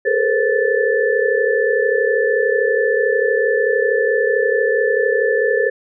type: tone cluster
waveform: sine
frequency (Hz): 416.9 / 450 / 481.5 / 526 / 1750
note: G#4 / A4 / B4 / C5 / A6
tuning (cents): +7 / +39 / -44 / +9 / -10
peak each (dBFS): -20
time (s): 0.05-5.7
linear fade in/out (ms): 10
effects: none